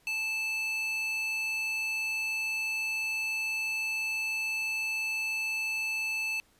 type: tone with high-pass filter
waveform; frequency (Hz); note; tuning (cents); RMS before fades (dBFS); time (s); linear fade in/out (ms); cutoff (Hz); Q
square; 877; A5; -6; -32; 0.07-6.4; 0; 2600; 4
effects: pink hiss -65 dBFS RMS until 6.59 s + resampled to 32000 Hz